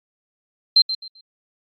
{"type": "tone with echo", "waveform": "sine", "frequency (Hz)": 4135, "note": "C8", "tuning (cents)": -21, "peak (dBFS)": -9, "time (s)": [0.76, 0.82], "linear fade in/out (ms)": 5, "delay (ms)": 130, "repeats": 3, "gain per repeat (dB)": -12, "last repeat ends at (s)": 1.21, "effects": ["AAC 64 kbps"]}